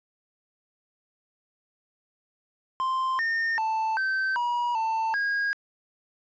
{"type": "tone with pitch steps", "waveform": "triangle", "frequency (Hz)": [1045, 1824, 883, 1548, 962, 892, 1635], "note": ["C6", "A#6", "A5", "G6", "B5", "A5", "G#6"], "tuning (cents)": [-2, -38, 6, -22, -46, 23, -28], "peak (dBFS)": -22, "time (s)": [2.8, 5.53], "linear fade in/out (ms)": 0, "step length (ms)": 390, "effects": ["resampled to 16000 Hz", "10-bit"]}